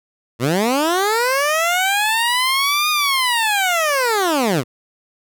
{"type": "linear two-way sweep", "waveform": "15% pulse", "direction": "up then down", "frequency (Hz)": [110, 1234, 110], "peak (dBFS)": -9, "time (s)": [0.39, 4.64], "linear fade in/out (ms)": 50, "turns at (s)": 2.9, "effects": []}